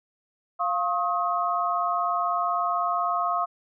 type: tone cluster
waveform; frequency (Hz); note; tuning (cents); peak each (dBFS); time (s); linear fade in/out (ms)
sine; 698 / 1084 / 1264; F5 / C#6 / D#6; -1 / -39 / +27; -27; 0.59-3.46; 20
effects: none